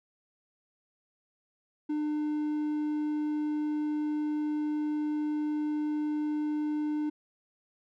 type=tone; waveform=triangle; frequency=300.9 Hz; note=D4; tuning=42 cents sharp; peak=-26 dBFS; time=1.89-7.1 s; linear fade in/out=10 ms; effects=none